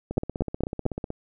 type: two click trains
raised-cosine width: 2 ms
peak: -17 / -9 dBFS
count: 17 / 4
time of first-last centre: 0.11-1.104 / 0.18-0.863 s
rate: 16.1 / 4.39 Hz
effects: none